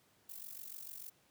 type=noise with amplitude modulation; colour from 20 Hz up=violet; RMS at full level=-45 dBFS; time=0.29-1.1 s; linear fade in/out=5 ms; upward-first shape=sine; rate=46.8 Hz; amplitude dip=80%; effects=pink hiss -70 dBFS RMS until 1.3 s + high-pass 100 Hz 12 dB/octave